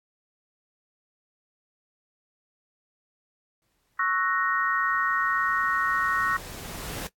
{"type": "noise with exponential growth", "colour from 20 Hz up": "pink", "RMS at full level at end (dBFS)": -34, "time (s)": [3.62, 7.07], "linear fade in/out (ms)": 0, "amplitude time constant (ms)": 750}
{"type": "chord", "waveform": "sine", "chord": "F# dominant seventh", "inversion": "second", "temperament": "equal", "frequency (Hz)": [1108.7, 1318.5, 1480, 1864.7], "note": ["C#6", "E6", "F#6", "A#6"], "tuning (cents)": [0, 0, 0, 0], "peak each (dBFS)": [-27, -29, -29, -28], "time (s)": [3.99, 6.37], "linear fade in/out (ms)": 5}
{"effects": ["noise-tail reverb RT60 0.1 s tail -18 dB re dry", "AAC 64 kbps"]}